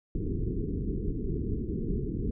pink low-pass noise, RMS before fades -31 dBFS, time 0.15-2.31 s, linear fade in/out 2 ms, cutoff 440 Hz, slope 96 dB/octave, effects none

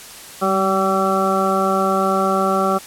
harmonic tone with a mistuned harmonic, 191.6 Hz, G3, 39 cents flat, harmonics 1 / 2 / 3 / 4 / 6 / 7, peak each -22 / -22 / -22 / -22 / -22 / -22 dBFS, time 0.41-2.79 s, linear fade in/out 20 ms, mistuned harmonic 1, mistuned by +27 cents, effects white hiss -37 dBFS RMS until 2.86 s + low-pass 12000 Hz 12 dB/octave

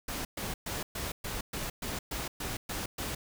pink noise bursts, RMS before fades -36 dBFS, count 11, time 0.08-3.15 s, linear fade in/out 5 ms, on 170 ms, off 120 ms, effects none

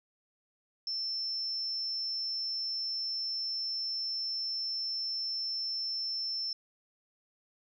sine tone, 5340 Hz, E8, 22 cents sharp, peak -32 dBFS, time 0.87-6.53 s, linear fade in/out 2 ms, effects 12-bit

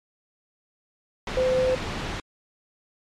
sine tone in noise, 513 Hz, C5, 34 cents flat, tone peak -19 dBFS, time 1.37-1.75 s, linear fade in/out 2 ms, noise pink, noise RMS -30 dBFS, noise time 1.27-2.2 s, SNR +8 dB, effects low-pass 4000 Hz 12 dB/octave + MP3 64 kbps

